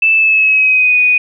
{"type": "tone with pitch glide", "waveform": "sine", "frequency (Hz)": [2637, 2475], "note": ["E7", "D#7"], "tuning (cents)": [0, -10], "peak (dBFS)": -7, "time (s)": [0.02, 1.18], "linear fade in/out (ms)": 5, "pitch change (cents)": -110, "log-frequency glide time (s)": [0.14, 1], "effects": []}